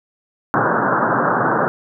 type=band-pass noise; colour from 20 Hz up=white; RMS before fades=-17 dBFS; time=0.54-1.68 s; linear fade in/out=0 ms; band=110 to 1600 Hz; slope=96 dB/octave; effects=none